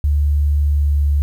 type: tone with pitch glide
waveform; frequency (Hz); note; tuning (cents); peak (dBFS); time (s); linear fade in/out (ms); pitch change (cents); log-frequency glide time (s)
sine; 72.9 to 72.15; D2 to D2; -12 to -30; -12; 0.04-1.22; 0; -18; 0.64-1.05
effects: 8-bit